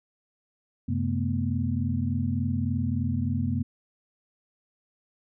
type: tone cluster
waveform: sine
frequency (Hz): 93.1 / 132.3 / 221.1 / 244.5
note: F#2 / C3 / A3 / B3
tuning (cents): +11 / +20 / +9 / -17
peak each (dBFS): -28 / -30 / -32 / -30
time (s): 0.88-3.63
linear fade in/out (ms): 10
effects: none